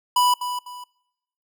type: tone with echo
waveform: square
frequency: 987.8 Hz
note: B5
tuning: in tune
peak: -16 dBFS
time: 0.16-0.34 s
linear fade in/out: 5 ms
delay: 250 ms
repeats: 2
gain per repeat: -10 dB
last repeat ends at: 0.84 s
effects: noise-tail reverb RT60 0.9 s tail -24 dB re dry